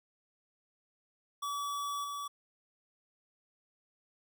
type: tone with level steps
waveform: square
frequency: 1144 Hz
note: D6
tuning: 46 cents flat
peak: -35 / -38 dBFS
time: 1.42-2.28 s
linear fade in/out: 10 ms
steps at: 2.04 s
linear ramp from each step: 2 ms
effects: none